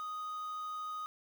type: tone with quantisation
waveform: triangle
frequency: 1244.5 Hz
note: D#6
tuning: in tune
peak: -36 dBFS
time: 0-1.06 s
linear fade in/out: 0 ms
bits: 9
effects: none